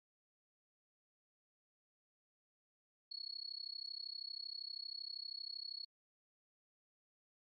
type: tone with amplitude modulation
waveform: sine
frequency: 4355 Hz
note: C#8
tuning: 31 cents flat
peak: -40 dBFS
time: 3.11-5.85 s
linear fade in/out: 10 ms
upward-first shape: sine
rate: 32.7 Hz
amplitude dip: 100%
effects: AAC 64 kbps